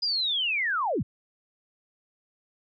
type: linear sweep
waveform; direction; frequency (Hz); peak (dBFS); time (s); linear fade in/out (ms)
sine; down; 4985 to 65.2; -24; 0.02-1.03; 10
effects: none